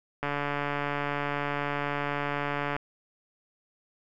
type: click train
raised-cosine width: 0.5 ms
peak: -15 dBFS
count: 366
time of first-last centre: 0.23-2.765 s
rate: 144 Hz
effects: none